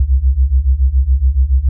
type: beating tone pair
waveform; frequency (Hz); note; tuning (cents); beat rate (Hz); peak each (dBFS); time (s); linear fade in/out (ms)
sine; 61.9 / 69; B1 / C#2; +5 / -7; 7.1; -13 / -11; 0-1.69; 5
effects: none